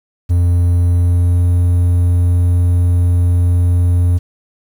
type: tone with pitch glide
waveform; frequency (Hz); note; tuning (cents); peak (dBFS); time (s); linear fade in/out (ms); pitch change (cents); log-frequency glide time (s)
triangle; 87.31 to 87.92; F2 to F2; 0 to +12; -7; 0.29-4.19; 20; +12; 0.76-1.47
effects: 7-bit